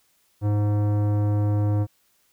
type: tone with tanh clipping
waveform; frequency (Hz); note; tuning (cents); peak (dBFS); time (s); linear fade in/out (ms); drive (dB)
sine; 103.83; G#2; 0; -21; 0.41-1.87; 50; 16
effects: white hiss -65 dBFS RMS until 2.32 s